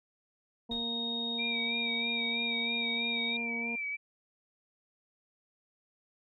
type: harmonic tone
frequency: 232.7 Hz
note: A#3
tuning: 3 cents flat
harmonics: 1 / 2 / 3 / 4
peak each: -38 / -44 / -48 / -50 dBFS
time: 0.69-3.76 s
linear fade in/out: 10 ms
type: noise with exponential decay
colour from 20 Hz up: brown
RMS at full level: -42 dBFS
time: 0.71-0.94 s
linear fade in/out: 5 ms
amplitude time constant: 49 ms
type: tone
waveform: sine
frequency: 3729 Hz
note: A#7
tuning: in tune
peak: -33 dBFS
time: 0.71-3.37 s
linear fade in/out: 5 ms
type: tone with vibrato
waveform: sine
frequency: 2330 Hz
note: D7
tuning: 14 cents flat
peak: -33 dBFS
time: 1.38-3.97 s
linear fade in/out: 20 ms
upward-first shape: sine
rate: 3.1 Hz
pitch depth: 45 cents each way
effects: none